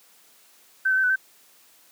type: tone with pitch steps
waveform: sine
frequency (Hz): 1541 / 1524 / 1545 / 1495 / 1547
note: G6 / G6 / G6 / F#6 / G6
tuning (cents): -30 / -49 / -26 / +17 / -23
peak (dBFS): -18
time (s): 0.85-1.16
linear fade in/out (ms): 10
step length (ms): 62
effects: white hiss -56 dBFS RMS until 1.91 s + high-pass 200 Hz 12 dB/octave